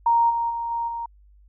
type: tone with level steps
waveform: sine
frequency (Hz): 932.3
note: A#5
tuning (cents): 0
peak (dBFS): -15 / -21 / -25 / -23 / -27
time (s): 0.06-1.06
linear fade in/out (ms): 5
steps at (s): 0.29 / 0.49 / 0.7 / 0.87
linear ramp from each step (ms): 20
effects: added 50 Hz sine -50 dBFS peak until 1.48 s